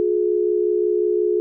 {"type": "tone pair together", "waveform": "sine", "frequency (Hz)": [357.6, 423.2], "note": ["F4", "G#4"], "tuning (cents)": [41, 33], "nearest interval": "minor third", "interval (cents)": 292, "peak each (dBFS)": -19, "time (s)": [0, 1.4], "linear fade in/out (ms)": 0, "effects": []}